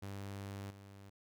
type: tone with level steps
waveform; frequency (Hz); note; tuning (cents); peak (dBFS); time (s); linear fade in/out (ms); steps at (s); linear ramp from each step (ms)
sawtooth; 99.2; G2; +21; -39 / -49; 0.02-1.1; 10; 0.7; 10
effects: none